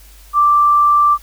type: tone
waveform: sine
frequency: 1174.7 Hz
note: D6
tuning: in tune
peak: -8 dBFS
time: 0.33-1.18 s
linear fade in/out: 50 ms
effects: added 50 Hz sine -40 dBFS peak until 1.22 s + white hiss -46 dBFS RMS until 1.22 s